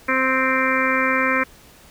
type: harmonic tone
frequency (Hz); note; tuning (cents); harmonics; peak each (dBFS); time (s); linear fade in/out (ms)
261.6; C4; 0; 1 / 2 / 4 / 5 / 6 / 7 / 8 / 9; -25 / -25 / -25 / -25 / -25 / -25 / -25 / -25; 0.08-1.44; 10
effects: pink hiss -48 dBFS RMS until 1.9 s